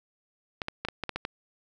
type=clicks; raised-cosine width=0.3 ms; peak=-15 dBFS; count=8; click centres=0.618 / 0.684 / 0.85 / 0.886 / 1.037 / 1.093 / 1.16 / 1.251 s; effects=none